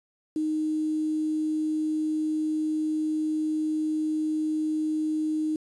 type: tone with quantisation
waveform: sine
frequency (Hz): 310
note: D#4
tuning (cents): -6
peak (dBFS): -24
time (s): 0.36-5.56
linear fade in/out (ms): 2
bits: 8
effects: resampled to 24000 Hz